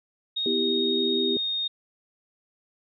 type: tone with pitch glide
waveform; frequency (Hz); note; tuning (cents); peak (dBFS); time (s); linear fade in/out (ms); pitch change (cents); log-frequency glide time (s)
sine; 3729 to 3699; A#7 to A#7; 0 to -14; -25; 0.36-1.68; 10; -14; 1.19-1.47
type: chord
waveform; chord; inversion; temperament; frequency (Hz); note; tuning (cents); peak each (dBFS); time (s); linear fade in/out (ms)
sine; E minor; second; just; 247.2 / 329.6 / 395.6; B3 / E4 / G4; +2 / 0 / +16; -29 / -30 / -26; 0.46-1.37; 2
effects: none